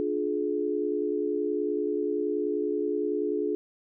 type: chord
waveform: sine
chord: D diminished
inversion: none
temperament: just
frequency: 293.7 / 352.4 / 422.9 Hz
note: D4 / F4 / Ab4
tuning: 0 / +16 / +31 cents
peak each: -31 / -31 / -28 dBFS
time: 0-3.55 s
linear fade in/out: 0 ms
effects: none